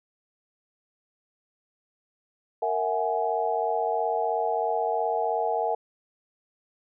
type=tone cluster; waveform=sine; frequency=462.2 / 658 / 741 / 837 Hz; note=A#4 / E5 / F#5 / G#5; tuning=-15 / -3 / +2 / +13 cents; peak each=-29 dBFS; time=2.62-5.75 s; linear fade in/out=5 ms; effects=none